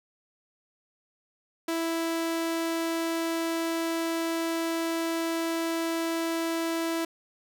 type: tone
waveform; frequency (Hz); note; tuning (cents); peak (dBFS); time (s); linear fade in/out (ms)
sawtooth; 330.2; E4; +3; -23; 1.68-7.05; 5
effects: none